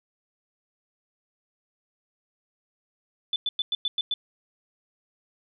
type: tone bursts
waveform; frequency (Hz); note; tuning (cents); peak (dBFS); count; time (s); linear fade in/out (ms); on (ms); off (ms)
sine; 3495; A7; -12; -23; 7; 3.33-4.14; 2; 30; 100
effects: none